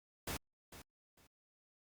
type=noise with echo; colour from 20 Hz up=pink; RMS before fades=-41 dBFS; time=0.27-0.37 s; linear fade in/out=5 ms; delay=450 ms; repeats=2; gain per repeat=-13 dB; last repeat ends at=1.27 s; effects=Opus 48 kbps